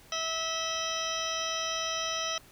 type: harmonic tone with a mistuned harmonic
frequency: 650 Hz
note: E5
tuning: 24 cents flat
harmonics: 1 / 2 / 3 / 4 / 5 / 6 / 8 / 9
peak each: -38 / -36 / -41 / -41 / -36 / -40 / -39 / -39 dBFS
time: 0.12-2.38 s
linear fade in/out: 2 ms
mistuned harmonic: 5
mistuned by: -56 cents
effects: pink hiss -56 dBFS RMS until 2.51 s